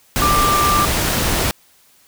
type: tone in noise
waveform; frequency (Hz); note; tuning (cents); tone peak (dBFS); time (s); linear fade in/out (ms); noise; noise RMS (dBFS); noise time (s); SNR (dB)
sine; 1184; D6; +14; -14; 0.22-0.85; 0; pink; -18; 0.16-1.51; +1
effects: white hiss -53 dBFS RMS until 2.07 s